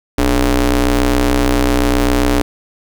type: ring-modulated tone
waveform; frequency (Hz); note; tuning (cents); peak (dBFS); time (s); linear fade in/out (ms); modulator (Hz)
sawtooth; 128.3; C3; -34; -4; 0.18-2.42; 5; 162
effects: 7-bit